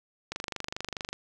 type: click train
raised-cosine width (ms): 0.2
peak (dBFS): -16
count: 21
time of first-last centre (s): 0.32-1.13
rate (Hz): 24.7
effects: none